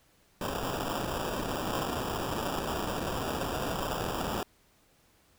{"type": "noise with sample-and-hold", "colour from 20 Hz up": "blue", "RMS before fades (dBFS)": -33, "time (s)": [0.41, 4.43], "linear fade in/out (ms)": 2, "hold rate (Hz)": 2100, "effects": ["pink hiss -65 dBFS RMS until 5.38 s"]}